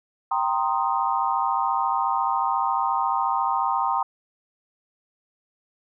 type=chord; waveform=sine; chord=C minor seventh; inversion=second; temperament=equal; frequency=784 / 932.3 / 1046.5 / 1244.5 Hz; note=G5 / Bb5 / C6 / Eb6; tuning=0 / 0 / 0 / 0 cents; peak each=-26 / -25 / -26 / -28 dBFS; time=0.31-4.03 s; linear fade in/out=5 ms; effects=none